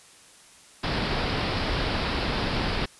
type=low-pass noise; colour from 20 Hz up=pink; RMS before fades=-27 dBFS; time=0.83-2.86 s; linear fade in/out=10 ms; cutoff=5200 Hz; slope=96 dB/octave; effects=white hiss -52 dBFS RMS until 2.99 s + resampled to 24000 Hz